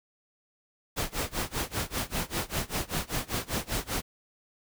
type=noise with tremolo; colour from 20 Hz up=pink; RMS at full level=-29 dBFS; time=0.96-4.02 s; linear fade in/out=20 ms; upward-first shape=sine; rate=5.1 Hz; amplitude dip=95%; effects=none